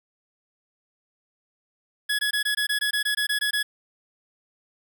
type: tone bursts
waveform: 25% pulse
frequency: 1685 Hz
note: G#6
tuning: 25 cents sharp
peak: -18 dBFS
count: 13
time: 2.09-3.63 s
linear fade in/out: 10 ms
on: 100 ms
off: 20 ms
effects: none